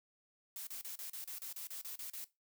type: noise bursts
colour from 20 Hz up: blue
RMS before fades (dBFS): -45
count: 12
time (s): 0.56-2.243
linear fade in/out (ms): 2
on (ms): 110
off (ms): 33
effects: noise-tail reverb RT60 0.2 s tail -17 dB re dry